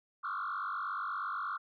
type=tone with frequency modulation; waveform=sine; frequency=1259 Hz; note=D#6; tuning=20 cents sharp; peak=-33 dBFS; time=0.23-1.58 s; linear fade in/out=20 ms; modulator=48.4 Hz; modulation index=3.7; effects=tanh soft clip ceiling -30 dBFS